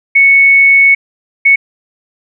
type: tone bursts at uneven times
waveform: sine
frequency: 2213 Hz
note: C#7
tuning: 3 cents flat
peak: -3 dBFS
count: 2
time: 0.15-0.95 / 1.45-1.56 s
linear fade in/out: 10 ms
effects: none